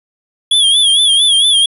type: tone with vibrato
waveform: square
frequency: 3343 Hz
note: G#7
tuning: 11 cents sharp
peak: -8 dBFS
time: 0.51-1.66 s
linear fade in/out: 5 ms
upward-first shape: sine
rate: 4.4 Hz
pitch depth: 92 cents each way
effects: resampled to 32000 Hz